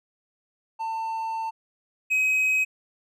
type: tone pair in turn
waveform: triangle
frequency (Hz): 896 / 2534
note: A5 / D#7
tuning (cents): +31 / +31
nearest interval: octave + tritone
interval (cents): 1800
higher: second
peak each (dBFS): -25 / -18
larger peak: second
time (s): 0.79-1.51 / 2.1-2.65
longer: first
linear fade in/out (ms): 20
effects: none